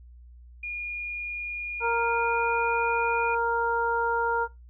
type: tone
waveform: sine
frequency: 2430 Hz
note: D#7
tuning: 42 cents flat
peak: -31 dBFS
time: 0.63-3.35 s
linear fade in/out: 5 ms
type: harmonic tone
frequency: 466.2 Hz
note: A#4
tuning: in tune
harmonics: 1 / 2 / 3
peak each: -28 / -26 / -29 dBFS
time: 1.8-4.48 s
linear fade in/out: 50 ms
effects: noise-tail reverb RT60 0.2 s tail -21 dB re dry + added 60 Hz sine -46 dBFS peak until 4.69 s